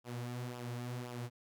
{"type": "tone with flanger", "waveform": "sawtooth", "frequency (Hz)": 122.1, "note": "B2", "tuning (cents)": -19, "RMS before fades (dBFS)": -42, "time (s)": [0.04, 1.3], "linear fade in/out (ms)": 50, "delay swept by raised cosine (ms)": [0.47, 6.27], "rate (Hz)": 1.9, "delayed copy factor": -0.6, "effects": []}